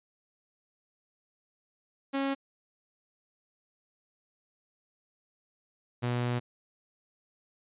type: tone pair in turn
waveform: sawtooth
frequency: 273.7 / 121.92 Hz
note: C#4 / B2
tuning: -22 / -22 cents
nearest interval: octave + major second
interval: 1400 cents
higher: first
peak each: -24 dBFS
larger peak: neither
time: 2.13-2.35 / 6.02-6.4 s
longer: second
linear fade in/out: 20 ms
effects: resampled to 8000 Hz